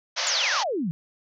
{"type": "band-pass noise", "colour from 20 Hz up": "white", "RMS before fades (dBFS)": -27, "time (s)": [0.16, 0.64], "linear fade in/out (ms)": 20, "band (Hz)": [510, 6200], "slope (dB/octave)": 96}
{"type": "exponential sweep", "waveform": "sine", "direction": "down", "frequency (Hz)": [7370, 150.5], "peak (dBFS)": -24, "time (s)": [0.27, 0.91], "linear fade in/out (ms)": 0}
{"effects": []}